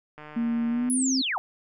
click train, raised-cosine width 0.5 ms, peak -28 dBFS, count 108, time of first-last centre 0.18-0.889 s, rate 151 Hz
sine tone with pitch glide, 233.1 to 263.2 Hz, A#3 to C4, 0 to +10 cents, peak -23 dBFS, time 0.36-1.22 s, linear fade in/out 10 ms, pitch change +210 cents, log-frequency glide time 0.69-1.04 s
sine linear sweep, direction down, 10548 to 666 Hz, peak -25 dBFS, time 0.9-1.38 s, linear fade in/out 0 ms
effects none

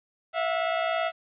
sawtooth tone pair together, 659.3 / 717.7 Hz, E5 / F5, 0 / +47 cents, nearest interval minor second, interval 147 cents, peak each -22 / -26 dBFS, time 0.33-1.12 s, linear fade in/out 50 ms, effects resampled to 8000 Hz + 10-bit

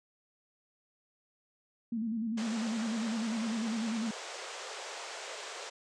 sine tone with vibrato, 224.5 Hz, A3, 35 cents sharp, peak -31 dBFS, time 1.92-4.11 s, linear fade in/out 5 ms, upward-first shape square, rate 10 Hz, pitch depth 65 cents each way
pink band-pass noise, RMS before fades -43 dBFS, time 2.37-5.7 s, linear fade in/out 10 ms, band 410 to 8100 Hz, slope 48 dB/octave
effects none

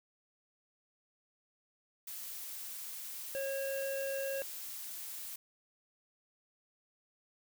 blue noise, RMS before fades -44 dBFS, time 2.07-5.36 s, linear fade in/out 5 ms
harmonic tone, 545 Hz, C#5, 29 cents flat, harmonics 1 / 3 / 5, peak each -35 / -45 / -49 dBFS, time 3.35-4.42 s, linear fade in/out 0 ms
effects none

